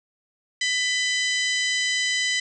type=harmonic tone with a mistuned harmonic; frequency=996 Hz; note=B5; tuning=14 cents sharp; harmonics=2 / 3 / 4 / 5 / 6 / 7 / 8; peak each=-24 / -28 / -30 / -32 / -34 / -35 / -36 dBFS; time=0.61-2.4 s; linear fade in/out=5 ms; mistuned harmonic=3; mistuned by=+39 cents; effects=none